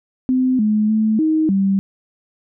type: tone with pitch steps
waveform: sine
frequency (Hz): 256.7 / 213 / 217.7 / 314.1 / 195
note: C4 / G#3 / A3 / D#4 / G3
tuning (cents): -33 / +44 / -18 / +16 / -9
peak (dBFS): -13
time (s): 0.29-1.79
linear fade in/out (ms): 0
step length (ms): 300
effects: none